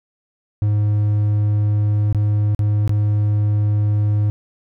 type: tone with dropouts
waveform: triangle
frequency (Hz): 104.5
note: G#2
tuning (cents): +11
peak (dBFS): -12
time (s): 0.62-4.3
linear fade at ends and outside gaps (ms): 0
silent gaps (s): 2.127-2.147 / 2.548-2.592 / 2.877-2.894
effects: none